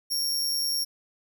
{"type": "tone with amplitude modulation", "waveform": "sawtooth", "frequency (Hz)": 5530, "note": "F8", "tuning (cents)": -18, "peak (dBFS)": -20, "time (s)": [0.1, 0.85], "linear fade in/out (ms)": 20, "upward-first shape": "sine", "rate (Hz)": 150, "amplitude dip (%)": 55, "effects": []}